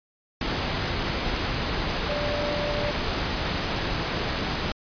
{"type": "tone in noise", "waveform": "sine", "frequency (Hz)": 587.3, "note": "D5", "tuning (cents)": 0, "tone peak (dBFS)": -28, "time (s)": [2.09, 2.91], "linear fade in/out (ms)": 2, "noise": "pink", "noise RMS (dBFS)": -27, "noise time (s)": [0.41, 4.72], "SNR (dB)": -4, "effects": ["resampled to 11025 Hz"]}